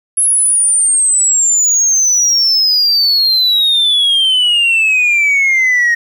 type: exponential sweep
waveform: sine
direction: down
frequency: 10830 to 1864.7 Hz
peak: -6 dBFS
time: 0.17-5.95 s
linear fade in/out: 10 ms
effects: tanh soft clip ceiling -7 dBFS + 7-bit